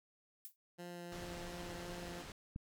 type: noise with exponential decay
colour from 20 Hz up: violet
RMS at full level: -45 dBFS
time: 0.45-0.56 s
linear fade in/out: 0 ms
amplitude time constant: 22 ms
type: tone with vibrato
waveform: 15% pulse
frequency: 174.61 Hz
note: F3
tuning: in tune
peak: -40 dBFS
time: 0.78-2.23 s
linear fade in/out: 20 ms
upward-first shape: triangle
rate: 2.8 Hz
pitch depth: 10 cents each way
type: low-pass noise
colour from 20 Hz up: pink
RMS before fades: -50 dBFS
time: 1.12-2.32 s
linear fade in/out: 2 ms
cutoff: 6900 Hz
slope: 12 dB/octave
type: click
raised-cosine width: 5 ms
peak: -31 dBFS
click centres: 2.561 s
effects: none